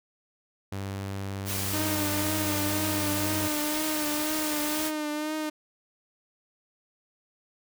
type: tone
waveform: sawtooth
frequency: 98 Hz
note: G2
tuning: in tune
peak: -28 dBFS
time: 0.72-3.48 s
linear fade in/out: 5 ms
type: noise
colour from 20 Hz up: white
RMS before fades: -32 dBFS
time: 1.45-4.92 s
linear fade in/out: 50 ms
type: tone with vibrato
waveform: sawtooth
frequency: 304.5 Hz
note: D#4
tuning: 37 cents flat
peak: -25 dBFS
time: 1.73-5.5 s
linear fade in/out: 10 ms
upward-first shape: triangle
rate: 2 Hz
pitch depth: 41 cents each way
effects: none